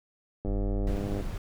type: click train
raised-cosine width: 2 ms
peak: -21 dBFS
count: 77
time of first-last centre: 0.45-1.21 s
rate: 100 Hz
type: tone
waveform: sine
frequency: 42.86 Hz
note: F1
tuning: 32 cents flat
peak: -27 dBFS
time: 0.47-0.97 s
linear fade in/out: 0 ms
type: noise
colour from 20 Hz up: brown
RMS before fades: -34 dBFS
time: 0.87-1.38 s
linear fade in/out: 2 ms
effects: none